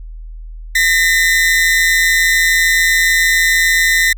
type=tone pair together; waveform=40% pulse; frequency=1830.9 / 2004 Hz; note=A#6 / B6; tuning=-32 / +25 cents; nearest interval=major second; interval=157 cents; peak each=-12 dBFS; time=0.75-4.13 s; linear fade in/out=5 ms; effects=added 40 Hz sine -27 dBFS peak until 4.17 s